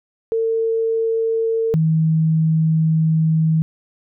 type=tone pair in turn; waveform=sine; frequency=451.3 / 159.56 Hz; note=A4 / D#3; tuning=+44 / +44 cents; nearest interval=octave + tritone; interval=1800 cents; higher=first; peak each=-16 / -13 dBFS; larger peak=second; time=0.32-1.74 / 1.74-3.62 s; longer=second; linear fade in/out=0 ms; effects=none